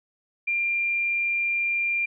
sine tone, 2387 Hz, D7, 28 cents sharp, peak -22 dBFS, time 0.47-2.06 s, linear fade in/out 10 ms, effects none

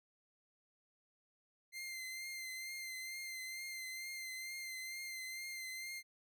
sawtooth tone with vibrato, 2086 Hz, C7, 6 cents flat, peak -40 dBFS, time 1.72-6.03 s, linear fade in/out 50 ms, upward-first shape triangle, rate 2.2 Hz, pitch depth 34 cents each way, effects none

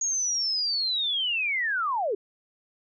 sine linear sweep, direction down, 6660 to 370 Hz, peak -24 dBFS, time 0.01-2.15 s, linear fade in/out 5 ms, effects none

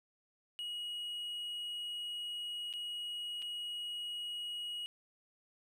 triangle tone with dropouts, 2900 Hz, F#7, 35 cents flat, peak -37 dBFS, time 0.59-4.86 s, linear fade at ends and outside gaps 0 ms, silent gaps 2.728-2.737 / 3.42-3.424 s, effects none

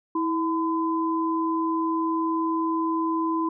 sine tone pair together, 325.1 / 1014.4 Hz, E4 / B5, -24 / +46 cents, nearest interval octave + minor sixth, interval 1970 cents, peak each -24 / -26 dBFS, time 0.15-3.49 s, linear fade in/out 5 ms, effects none

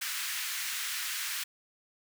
pink high-pass noise, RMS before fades -35 dBFS, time 0.01-1.44 s, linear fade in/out 10 ms, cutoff 1500 Hz, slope 24 dB/octave, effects none

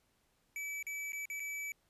square tone with dropouts, 2300 Hz, D7, 37 cents flat, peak -39 dBFS, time 0.56-1.72 s, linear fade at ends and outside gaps 1 ms, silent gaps 0.827-0.867 / 1.121-1.131 / 1.255-1.3 / 1.397-1.402 s, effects pink hiss -75 dBFS RMS until 1.89 s + resampled to 32000 Hz

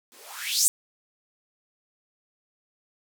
violet noise with band-pass filter sweep, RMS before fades -27 dBFS, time 0.12-0.68 s, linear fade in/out 0 ms, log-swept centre 240 to 8700 Hz, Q 4.6, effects none

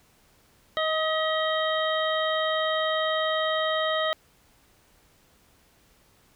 harmonic tone with a mistuned harmonic, 630 Hz, D#5, 21 cents sharp, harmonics 1 / 2 / 3 / 5 / 6, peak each -26 / -29 / -31 / -33 / -34 dBFS, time 0.77-4.13 s, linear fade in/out 0 ms, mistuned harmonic 3, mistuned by +25 cents, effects pink hiss -61 dBFS RMS until 6.35 s

